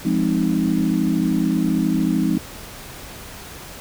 sine chord, F minor seventh, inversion none, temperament equal, 174.61 / 207.7 / 261.6 / 311.1 Hz, F3 / Ab3 / C4 / Eb4, 0 / 0 / 0 / 0 cents, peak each -22 dBFS, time 0.05-2.38 s, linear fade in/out 5 ms, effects pink hiss -37 dBFS RMS until 3.8 s

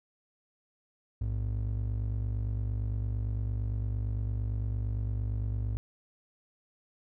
triangle ring-modulated tone, 82.4 Hz, E2, in tune, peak -24 dBFS, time 1.21-5.77 s, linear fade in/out 0 ms, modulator 24.4 Hz, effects none

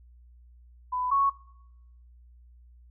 sine tone pair in turn, 1000 / 1107.4 Hz, B5 / C#6, +21 / -2 cents, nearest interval major second, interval 177 cents, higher second, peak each -27 / -20 dBFS, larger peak second, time 0.92-1.11 / 1.11-1.3 s, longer neither, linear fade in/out 10 ms, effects noise-tail reverb RT60 0.8 s tail -20 dB re dry + added 60 Hz sine -51 dBFS peak until 2.9 s

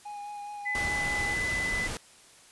triangle tone with vibrato, 824 Hz, G#5, 14 cents flat, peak -35 dBFS, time 0.05-1.34 s, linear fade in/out 10 ms, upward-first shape sine, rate 4.8 Hz, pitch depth 16 cents each way
sine tone, 2006 Hz, B6, 26 cents sharp, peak -28 dBFS, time 0.65-1.88 s, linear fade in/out 20 ms
pink noise, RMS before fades -35 dBFS, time 0.75-1.97 s, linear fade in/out 0 ms
effects white hiss -55 dBFS RMS until 2.51 s + resampled to 24000 Hz

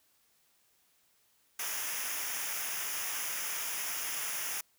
white noise with comb filter, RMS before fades -36 dBFS, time 1.59-4.61 s, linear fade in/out 5 ms, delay 0.24 ms, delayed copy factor -0.75, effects white hiss -70 dBFS RMS until 4.78 s

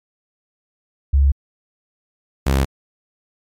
sine / sawtooth tone pair in turn, 69.3 / 67.52 Hz, C#2 / C#2, 0 / -45 cents, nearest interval unison, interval 45 cents, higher first, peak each -10 dBFS, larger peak neither, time 1.13-1.32 / 2.46-2.65 s, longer neither, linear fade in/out 10 ms, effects MP3 64 kbps

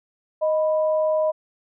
sine tone pair together, 623 / 989 Hz, D#5 / B5, +2 / +2 cents, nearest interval minor sixth, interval 800 cents, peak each -18 / -30 dBFS, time 0.41-1.32 s, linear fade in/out 20 ms, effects none

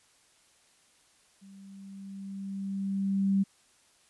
sine tone with level ramp, 195.5 Hz, G3, 4 cents flat, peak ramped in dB -49 to -21 dBFS, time 1.41-3.44 s, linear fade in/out 20 ms, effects white hiss -64 dBFS RMS until 4.09 s + resampled to 24000 Hz

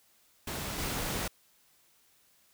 pink noise with level steps, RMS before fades -37 / -34 dBFS, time 0.47-1.28 s, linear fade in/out 5 ms, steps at 0.78 s, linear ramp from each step 10 ms, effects white hiss -66 dBFS RMS until 2.53 s

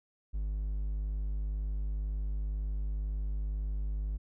triangle tone, 51 Hz, G#1, 31 cents flat, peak -29 dBFS, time 0.33-4.18 s, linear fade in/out 20 ms, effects none

